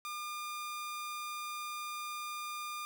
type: tone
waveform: sawtooth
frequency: 1206 Hz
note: D6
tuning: 46 cents sharp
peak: -35 dBFS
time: 0.05-2.85 s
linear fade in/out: 0 ms
effects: none